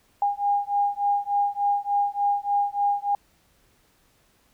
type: beating tone pair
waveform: sine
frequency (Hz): 810 / 813.4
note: G#5 / G#5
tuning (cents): -43 / -36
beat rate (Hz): 3.4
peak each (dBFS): -24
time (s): 0.22-3.15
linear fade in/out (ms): 2
effects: pink hiss -63 dBFS RMS until 4.53 s